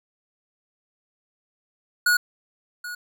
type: tone with echo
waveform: square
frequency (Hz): 1454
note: F#6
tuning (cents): -31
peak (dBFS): -17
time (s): 2.06-2.17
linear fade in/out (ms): 5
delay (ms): 780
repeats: 1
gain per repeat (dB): -15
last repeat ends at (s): 2.95
effects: none